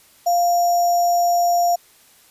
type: tone with sample-and-hold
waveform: sine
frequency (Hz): 698.5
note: F5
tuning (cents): 0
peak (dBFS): -14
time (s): 0.26-1.76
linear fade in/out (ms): 10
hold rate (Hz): 6300
effects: white hiss -52 dBFS RMS until 2.3 s + resampled to 32000 Hz